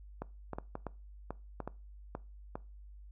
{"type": "clicks", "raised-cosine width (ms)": 1, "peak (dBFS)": -24, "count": 10, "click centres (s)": [0.22, 0.533, 0.585, 0.754, 0.867, 1.306, 1.603, 1.676, 2.151, 2.555], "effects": ["noise-tail reverb RT60 0.3 s tail -21 dB re dry", "added 50 Hz sine -49 dBFS peak until 3.11 s"]}